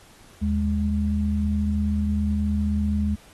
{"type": "tone pair together", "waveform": "sine", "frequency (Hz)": [77.8, 207.2], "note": ["D#2", "G#3"], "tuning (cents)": [0, -4], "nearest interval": "octave + perfect fourth", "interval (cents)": 1696, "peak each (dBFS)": -23, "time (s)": [0.41, 3.16], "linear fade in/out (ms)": 20, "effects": ["pink hiss -52 dBFS RMS until 3.33 s", "AAC 32 kbps"]}